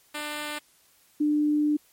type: tone pair in turn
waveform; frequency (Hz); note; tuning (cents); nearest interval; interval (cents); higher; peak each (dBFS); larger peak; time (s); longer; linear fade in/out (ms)
5% pulse / sine; 298.2 / 298.2; D4 / D4; +27 / +27; unison; 0; neither; -20; neither; 0.14-0.59 / 1.2-1.77; second; 10
effects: white hiss -61 dBFS RMS until 1.92 s + MP3 64 kbps